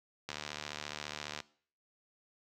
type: click train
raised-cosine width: 0.2 ms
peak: -21 dBFS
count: 84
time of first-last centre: 0.29-1.403 s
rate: 74.6 Hz
effects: noise-tail reverb RT60 0.5 s tail -20 dB re dry + high-pass 80 Hz 12 dB/octave